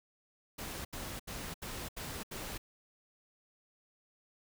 pink noise bursts, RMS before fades -42 dBFS, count 6, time 0.58-2.58 s, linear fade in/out 10 ms, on 270 ms, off 76 ms, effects none

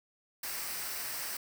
white noise with comb filter, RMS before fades -38 dBFS, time 0.43-1.37 s, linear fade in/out 5 ms, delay 0.29 ms, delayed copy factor -0.5, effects none

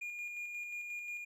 triangle tone with tremolo, 2425 Hz, D#7, 45 cents flat, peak -37 dBFS, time 0.01-1.25 s, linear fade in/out 10 ms, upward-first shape square, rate 5.6 Hz, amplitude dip 30%, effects none

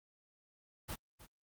pink noise with echo, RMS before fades -41 dBFS, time 0.88-0.96 s, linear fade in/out 20 ms, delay 310 ms, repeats 1, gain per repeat -14 dB, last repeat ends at 1.27 s, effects Opus 32 kbps

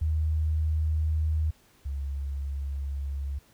sine tone pair in turn, 78 / 69.49 Hz, D#2 / C#2, +5 / +5 cents, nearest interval major second, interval 200 cents, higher first, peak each -23 / -29 dBFS, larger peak first, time 0.01-1.51 / 1.85-3.39 s, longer second, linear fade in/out 10 ms, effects pink hiss -61 dBFS RMS until 3.53 s

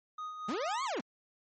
triangle tone with tremolo, 1244.5 Hz, D#6, in tune, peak -35 dBFS, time 0.18-0.87 s, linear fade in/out 5 ms, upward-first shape sine, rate 4.3 Hz, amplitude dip 45%
40% pulse linear two-way sweep, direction up then down, 180 to 1133 to 180 Hz, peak -32 dBFS, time 0.48-1.01 s, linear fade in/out 10 ms, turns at 0.84 s
effects MP3 32 kbps

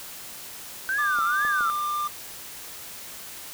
sine tone with vibrato, 1516 Hz, F#6, 42 cents sharp, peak -23 dBFS, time 0.89-1.7 s, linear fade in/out 0 ms, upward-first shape triangle, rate 2.2 Hz, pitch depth 240 cents each way
triangle tone, 1193 Hz, D6, 27 cents sharp, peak -23 dBFS, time 0.98-2.08 s, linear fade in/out 10 ms
clicks, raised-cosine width 1 ms, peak -25 dBFS, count 3, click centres 1.188 / 1.45 / 1.608 s
effects white hiss -40 dBFS RMS until 3.53 s

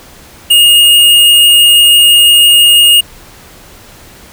square tone, 2851 Hz, F7, 35 cents sharp, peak -3 dBFS, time 0.5-3.01 s, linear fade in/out 10 ms, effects pink hiss -36 dBFS RMS until 4.32 s

